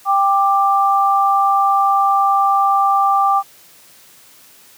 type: tone pair together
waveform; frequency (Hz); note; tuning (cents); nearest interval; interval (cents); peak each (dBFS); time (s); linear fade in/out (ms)
sine; 790 / 1180.5; G5 / D6; +13 / +9; perfect fifth; 696; -14; 0.05-3.43; 50
effects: white hiss -46 dBFS RMS until 4.77 s + high-pass 80 Hz 12 dB/octave